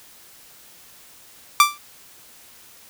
sawtooth tone with exponential decay, 1174.7 Hz, D6, in tune, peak -3 dBFS, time 1.6-1.78 s, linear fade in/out 1 ms, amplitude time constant 38 ms, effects white hiss -48 dBFS RMS until 2.89 s

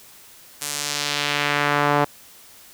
sawtooth tone with band-pass filter sweep, 145.5 Hz, D3, 16 cents flat, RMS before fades -22 dBFS, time 0.61-2.05 s, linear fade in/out 10 ms, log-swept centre 9500 to 850 Hz, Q 1.1, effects white hiss -47 dBFS RMS until 2.73 s

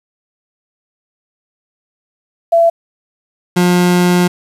sine / 30% pulse tone pair in turn, 672 / 177.99 Hz, E5 / F3, +33 / +33 cents, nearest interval octave + major seventh, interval 2300 cents, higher first, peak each -6 dBFS, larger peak neither, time 2.52-2.7 / 3.56-4.28 s, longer second, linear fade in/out 10 ms, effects resampled to 32000 Hz + 7-bit

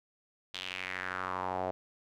sawtooth tone with band-pass filter sweep, 92.5 Hz, F#2, in tune, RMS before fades -37 dBFS, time 0.54-1.71 s, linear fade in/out 0 ms, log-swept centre 3500 to 640 Hz, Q 3.3, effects none

